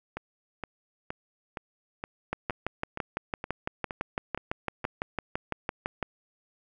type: two click trains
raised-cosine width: 0.5 ms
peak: -19 / -14 dBFS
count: 11 / 23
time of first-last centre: 0.17-4.843 / 2.33-6.027 s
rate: 2.14 / 5.95 Hz
effects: none